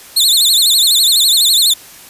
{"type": "tone with vibrato", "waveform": "sawtooth", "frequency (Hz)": 3890, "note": "B7", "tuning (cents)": -27, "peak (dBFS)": -5, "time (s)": [0.16, 1.74], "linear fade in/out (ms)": 10, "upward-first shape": "sine", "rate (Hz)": 12, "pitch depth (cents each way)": 200, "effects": ["white hiss -37 dBFS RMS until 2.09 s", "resampled to 32000 Hz"]}